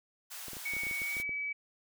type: high-pass noise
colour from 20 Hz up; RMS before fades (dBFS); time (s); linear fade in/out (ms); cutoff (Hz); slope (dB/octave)
white; -44; 0.3-1.23; 20; 650; 24
type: clicks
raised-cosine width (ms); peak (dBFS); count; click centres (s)
2; -34; 12; 0.483 / 0.533 / 0.568 / 0.736 / 0.767 / 0.835 / 0.868 / 0.912 / 1.018 / 1.168 / 1.2 / 1.293
type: tone with pitch glide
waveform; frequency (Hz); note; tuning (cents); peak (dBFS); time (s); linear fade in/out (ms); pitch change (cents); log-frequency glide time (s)
sine; 2236 to 2287; C#7 to D7; +14 to -47; -33; 0.65-1.53; 10; +39; 1.03-1.25
effects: none